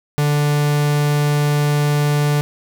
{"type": "tone", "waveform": "45% pulse", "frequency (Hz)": 146.83, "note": "D3", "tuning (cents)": 0, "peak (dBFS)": -14, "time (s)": [0.18, 2.41], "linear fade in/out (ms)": 0, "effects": []}